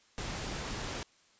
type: noise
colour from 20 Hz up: pink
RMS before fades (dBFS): -38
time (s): 0.18-1.03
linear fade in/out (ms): 0
effects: white hiss -65 dBFS RMS until 1.39 s + resampled to 16000 Hz